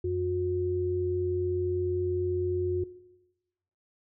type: tone pair together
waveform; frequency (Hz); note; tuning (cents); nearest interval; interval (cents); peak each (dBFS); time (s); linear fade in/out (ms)
sine; 90.48 / 361.4; F#2 / F#4; -38 / -41; 2 octaves; 2397; -32 / -28; 0.04-2.84; 5
effects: noise-tail reverb RT60 1.0 s tail -17 dB re dry